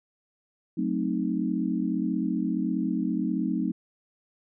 sine chord, F# diminished seventh, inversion none, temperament equal, 185 / 220 / 261.6 / 311.1 Hz, F#3 / A3 / C4 / Eb4, 0 / 0 / 0 / 0 cents, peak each -30 dBFS, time 0.77-3.72 s, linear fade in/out 10 ms, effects none

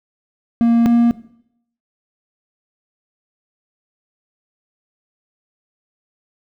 triangle tone pair in turn, 233.1 / 235.8 Hz, A#3 / A#3, 0 / +20 cents, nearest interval unison, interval 20 cents, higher second, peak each -8 dBFS, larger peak neither, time 0.61-0.86 / 0.86-1.11 s, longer neither, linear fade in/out 0 ms, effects noise-tail reverb RT60 0.7 s tail -17 dB re dry

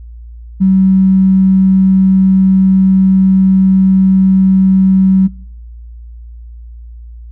triangle tone with tanh clipping, 190 Hz, F#3, 46 cents sharp, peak -5 dBFS, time 0.6-5.28 s, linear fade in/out 20 ms, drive 3 dB, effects noise-tail reverb RT60 0.8 s tail -25 dB re dry + added 58 Hz sine -28 dBFS peak until 7.31 s

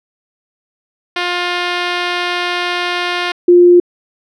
5% pulse / sine tone pair in turn, 353.9 / 352.4 Hz, F4 / F4, +23 / +16 cents, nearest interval unison, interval 7 cents, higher first, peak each -3 dBFS, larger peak neither, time 1.16-3.32 / 3.48-3.8 s, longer first, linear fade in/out 5 ms, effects low-pass 4000 Hz 12 dB/octave

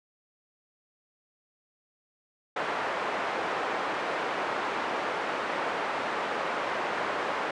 pink band-pass noise, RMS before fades -31 dBFS, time 2.56-7.51 s, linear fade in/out 5 ms, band 530 to 1700 Hz, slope 12 dB/octave, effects resampled to 22050 Hz

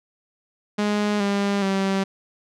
sawtooth tone with pitch steps, 207.9 / 200.6 / 193.9 Hz, G#3 / G3 / G3, +2 / +40 / -19 cents, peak -16 dBFS, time 0.78-2.04 s, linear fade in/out 10 ms, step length 420 ms, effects low-pass 6000 Hz 12 dB/octave

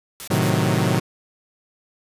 white noise bursts, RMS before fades -34 dBFS, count 3, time 0.2-0.497 s, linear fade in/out 0 ms, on 75 ms, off 36 ms
sawtooth chord, A diminished seventh, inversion none, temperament equal, 110 / 130.81 / 155.56 / 185 Hz, A2 / C3 / Eb3 / Gb3, 0 / 0 / 0 / 0 cents, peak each -19 dBFS, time 0.3-1 s, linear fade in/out 10 ms
effects resampled to 32000 Hz

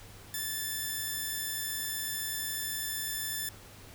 5% pulse tone, 1756 Hz, A6, 4 cents flat, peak -22 dBFS, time 0.34-3.49 s, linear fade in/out 2 ms, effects added 101 Hz sine -55 dBFS peak until 3.94 s + pink hiss -52 dBFS RMS until 3.94 s

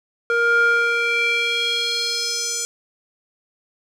square tone with band-pass filter sweep, 469 Hz, A#4, 11 cents sharp, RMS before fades -20 dBFS, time 0.3-2.65 s, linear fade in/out 0 ms, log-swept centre 1100 to 7000 Hz, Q 3.3, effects none

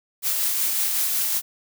blue noise with tremolo, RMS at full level -22 dBFS, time 0.22-1.42 s, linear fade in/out 50 ms, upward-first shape sine, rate 5.4 Hz, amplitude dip 25%, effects none

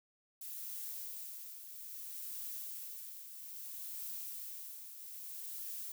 violet noise with tremolo, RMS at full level -43 dBFS, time 0.41-5.92 s, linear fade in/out 5 ms, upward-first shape triangle, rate 0.61 Hz, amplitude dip 60%, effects none

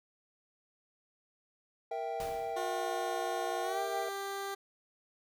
triangle chord, E diminished, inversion second, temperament equal, 466.2 / 659.3 / 784 Hz, Bb4 / E5 / G5, 0 / 0 / 0 cents, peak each -38 / -37 / -36 dBFS, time 1.91-4.09 s, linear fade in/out 5 ms
pink noise with exponential decay, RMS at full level -43 dBFS, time 2.2-2.85 s, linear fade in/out 1 ms, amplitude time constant 140 ms
15% pulse tone with pitch glide, 360 to 394.9 Hz, F#4 to G4, -47 to +13 cents, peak -30 dBFS, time 2.56-4.55 s, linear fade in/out 10 ms, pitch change +160 cents, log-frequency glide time 3.63-3.8 s
effects none

